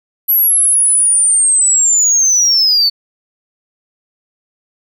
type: linear sweep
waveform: sine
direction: down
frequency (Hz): 11840 to 4435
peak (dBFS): -6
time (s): 0.28-2.9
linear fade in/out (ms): 20
effects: tanh soft clip ceiling -6 dBFS + 8-bit